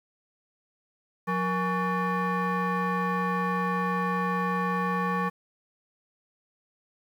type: tone with frequency modulation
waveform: sine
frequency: 471.7 Hz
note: A#4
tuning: 20 cents sharp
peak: -23 dBFS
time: 1.27-5.3 s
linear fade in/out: 20 ms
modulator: 652 Hz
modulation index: 1.8
effects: tanh soft clip ceiling -21 dBFS + 9-bit